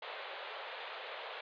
pink band-pass noise, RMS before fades -45 dBFS, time 0.02-1.41 s, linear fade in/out 5 ms, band 450 to 3900 Hz, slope 48 dB/octave, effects resampled to 11025 Hz

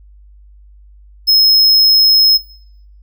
square tone, 5160 Hz, E8, 38 cents flat, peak -7 dBFS, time 1.27-2.38 s, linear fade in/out 20 ms, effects noise-tail reverb RT60 0.7 s tail -21 dB re dry + added 50 Hz sine -39 dBFS peak until 3.02 s

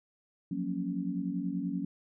sine chord, Gb major seventh, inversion third, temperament equal, 174.61 / 185 / 233.1 / 277.2 Hz, F3 / Gb3 / Bb3 / Db4, 0 / 0 / 0 / 0 cents, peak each -38 / -35 / -39 / -35 dBFS, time 0.51-1.85 s, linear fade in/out 5 ms, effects none

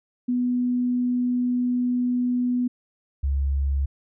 sine tone pair in turn, 246.9 / 69.13 Hz, B3 / C#2, 0 / -4 cents, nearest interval octave + minor seventh, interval 2204 cents, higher first, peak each -20 dBFS, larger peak neither, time 0.28-2.68 / 3.23-3.86 s, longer first, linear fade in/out 10 ms, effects none

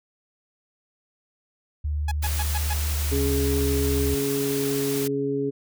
sine tone, 74.4 Hz, D2, 23 cents sharp, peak -23 dBFS, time 1.84-4.15 s, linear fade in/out 10 ms
sawtooth tone bursts, 840 Hz, G#5, 19 cents sharp, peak -24 dBFS, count 5, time 2.08-2.735 s, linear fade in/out 5 ms, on 35 ms, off 120 ms
white noise, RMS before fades -32 dBFS, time 2.22-5.08 s, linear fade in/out 10 ms
harmonic tone, 139.2 Hz, C#3, 8 cents sharp, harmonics 1 / 2 / 3, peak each -32 / -27 / -25 dBFS, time 3.11-5.51 s, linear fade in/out 20 ms
effects none

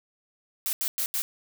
blue noise bursts at uneven times, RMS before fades -28 dBFS, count 4, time 0.66-0.73 / 0.81-0.88 / 0.98-1.06 / 1.14-1.22 s, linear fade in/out 0 ms, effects none

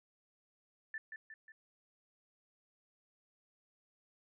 sine tone with echo, 1765 Hz, A6, 5 cents sharp, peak -39 dBFS, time 0.94-0.98 s, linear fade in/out 2 ms, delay 180 ms, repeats 3, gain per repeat -5 dB, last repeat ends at 1.52 s, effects none

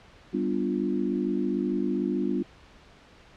sine chord, G dominant seventh, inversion none, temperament equal, 196 / 246.9 / 293.7 / 349.2 Hz, G3 / B3 / D4 / F4, 0 / 0 / 0 / 0 cents, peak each -30 dBFS, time 0.33-2.43 s, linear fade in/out 10 ms, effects pink hiss -53 dBFS RMS until 3.36 s + low-pass 4000 Hz 12 dB/octave

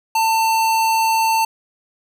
square tone, 895 Hz, A5, 29 cents sharp, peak -15 dBFS, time 0.15-1.45 s, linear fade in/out 5 ms, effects none

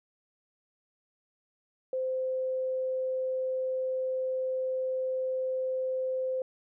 sine tone, 518 Hz, C5, 17 cents flat, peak -28 dBFS, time 1.93-6.42 s, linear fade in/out 2 ms, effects none

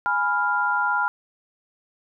sine chord, F diminished, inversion first, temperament equal, 830.6 / 987.8 / 1396.9 Hz, Ab5 / Cb6 / F6, 0 / 0 / 0 cents, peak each -26 / -25 / -22 dBFS, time 0.06-1.08 s, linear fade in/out 0 ms, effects none

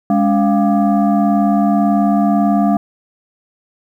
sine tone with frequency modulation, 205.9 Hz, G#3, 15 cents flat, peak -10 dBFS, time 0.1-2.77 s, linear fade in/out 2 ms, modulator 490 Hz, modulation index 1.1, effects 8-bit

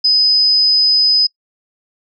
sine tone with amplitude modulation, 5020 Hz, D#8, 15 cents sharp, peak -7 dBFS, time 0.04-1.27 s, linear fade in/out 10 ms, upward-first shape sine, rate 219 Hz, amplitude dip 40%, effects noise-tail reverb RT60 0.1 s tail -22 dB re dry

